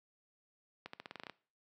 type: accelerating click train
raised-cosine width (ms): 0.3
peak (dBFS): -28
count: 10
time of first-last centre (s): 0.86-1.297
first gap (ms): 74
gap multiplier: 0.89
effects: noise-tail reverb RT60 0.4 s tail -20 dB re dry + high-pass 150 Hz 12 dB/octave